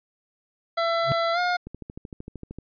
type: tone with pitch glide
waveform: 25% pulse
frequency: 670 to 714 Hz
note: E5 to F5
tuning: +28 to +38 cents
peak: -18 dBFS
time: 0.77-1.57 s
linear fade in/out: 10 ms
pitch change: +110 cents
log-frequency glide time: 1.33-1.39 s
type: tone with exponential growth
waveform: triangle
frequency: 135.4 Hz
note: C#3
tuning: 40 cents flat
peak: -17 dBFS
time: 1.03-1.12 s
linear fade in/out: 0 ms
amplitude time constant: 19 ms
type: click train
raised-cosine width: 3 ms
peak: -24 dBFS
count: 13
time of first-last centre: 1.67-2.586 s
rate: 13.1 Hz
effects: resampled to 11025 Hz